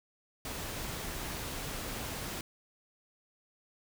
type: noise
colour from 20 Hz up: pink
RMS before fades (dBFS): -39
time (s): 0.45-2.41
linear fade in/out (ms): 2
effects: none